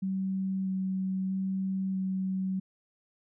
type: tone with vibrato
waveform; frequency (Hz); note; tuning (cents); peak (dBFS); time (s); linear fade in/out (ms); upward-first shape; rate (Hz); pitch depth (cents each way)
sine; 190; F#3; +46; -28; 0.02-2.6; 10; square; 0.78; 8
effects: none